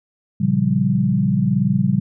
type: chord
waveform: sine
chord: G half-diminished seventh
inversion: first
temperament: equal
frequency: 116.54 / 138.59 / 174.61 / 196 Hz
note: Bb2 / Db3 / F3 / G3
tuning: 0 / 0 / 0 / 0 cents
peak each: -23 / -20 / -21 / -18 dBFS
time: 0.4-2 s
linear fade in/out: 10 ms
effects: none